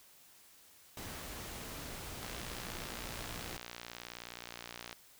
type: noise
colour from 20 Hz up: pink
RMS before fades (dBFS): -45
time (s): 0.97-3.57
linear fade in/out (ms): 2
type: click train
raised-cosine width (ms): 0.2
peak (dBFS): -26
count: 161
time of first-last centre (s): 2.23-4.928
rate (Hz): 59.3
effects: white hiss -61 dBFS RMS until 5.19 s